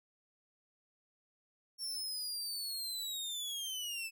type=linear sweep; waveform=sawtooth; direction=down; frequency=5480 to 2600 Hz; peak=-35 dBFS; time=1.78-4.11 s; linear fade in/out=50 ms; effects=none